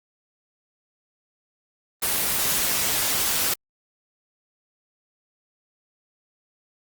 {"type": "noise", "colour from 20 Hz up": "white", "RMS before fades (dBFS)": -23, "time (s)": [2.02, 3.54], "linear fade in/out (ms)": 5, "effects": ["Opus 24 kbps"]}